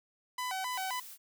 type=tone with vibrato; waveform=sawtooth; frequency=871 Hz; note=A5; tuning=18 cents flat; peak=-30 dBFS; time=0.38-1 s; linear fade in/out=5 ms; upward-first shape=square; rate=3.8 Hz; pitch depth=240 cents each way
type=noise; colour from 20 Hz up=blue; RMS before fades=-48 dBFS; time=0.7-1.18 s; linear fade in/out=50 ms
effects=none